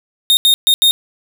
45% pulse tone bursts at uneven times, 3689 Hz, A#7, 19 cents flat, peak -8 dBFS, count 4, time 0.3-0.37 / 0.45-0.54 / 0.67-0.74 / 0.82-0.91 s, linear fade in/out 0 ms, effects none

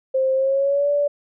sine tone with pitch glide, 527 to 578 Hz, C5 to D5, +12 to -28 cents, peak -16 dBFS, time 0.14-1.08 s, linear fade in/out 10 ms, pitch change +160 cents, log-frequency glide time 0.34-0.9 s, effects none

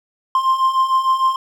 triangle beating tone pair, 1046.5 / 1053.1 Hz, C6 / C6, 0 / +11 cents, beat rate 6.6 Hz, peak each -18 / -13 dBFS, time 0.35-1.36 s, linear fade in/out 2 ms, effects none

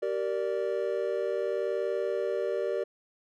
triangle chord, G minor, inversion none, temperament equal with one note detuned, 385.5 / 466.2 / 587.3 Hz, G4 / Bb4 / D5, -29 / 0 / 0 cents, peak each -30 dBFS, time 0.02-2.84 s, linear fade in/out 10 ms, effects none

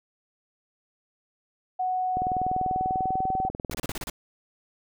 sine tone with pitch glide, 740 to 759.9 Hz, F#5 to F#5, 0 to +46 cents, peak -24 dBFS, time 1.79-3.49 s, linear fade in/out 10 ms, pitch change +46 cents, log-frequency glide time 2.34-3.3 s
click train, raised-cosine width 2 ms, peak -19 dBFS, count 36, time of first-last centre 2.17-3.894 s, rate 20.3 Hz
pink noise bursts, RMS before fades -34 dBFS, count 7, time 3.71-4.099 s, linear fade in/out 2 ms, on 29 ms, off 31 ms
effects none

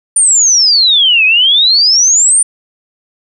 sine exponential two-way sweep, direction down then up, 9280 to 2489 to 9280 Hz, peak -5 dBFS, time 0.16-2.43 s, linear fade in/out 5 ms, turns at 1.25 s, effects none

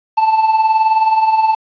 triangle tone with tremolo, 880 Hz, A5, in tune, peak -5 dBFS, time 0.17-1.55 s, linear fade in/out 10 ms, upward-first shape triangle, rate 19 Hz, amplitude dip 65%, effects resampled to 11025 Hz + 7-bit

